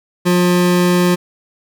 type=tone pair together; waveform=square; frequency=178.27 / 354.7 Hz; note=F3 / F4; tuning=+36 / +27 cents; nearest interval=octave; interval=1191 cents; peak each=-13 / -16 dBFS; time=0.25-1.16 s; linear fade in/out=20 ms; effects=none